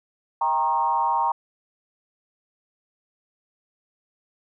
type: tone with frequency modulation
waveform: sine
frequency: 935 Hz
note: A#5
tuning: 5 cents sharp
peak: -19 dBFS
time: 0.41-1.32 s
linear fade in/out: 5 ms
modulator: 145 Hz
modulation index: 1
effects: none